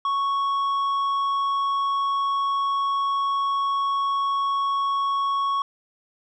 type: tone with tanh clipping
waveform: sine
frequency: 1108.7 Hz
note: C#6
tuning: in tune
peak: -22 dBFS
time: 0.05-5.62 s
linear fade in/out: 2 ms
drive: 6 dB
effects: none